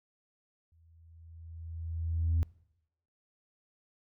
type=tone with exponential growth; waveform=sine; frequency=82.41 Hz; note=E2; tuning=in tune; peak=-22 dBFS; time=0.72-2.43 s; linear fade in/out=0 ms; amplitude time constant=370 ms; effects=noise-tail reverb RT60 0.8 s tail -24 dB re dry + tanh soft clip ceiling -22 dBFS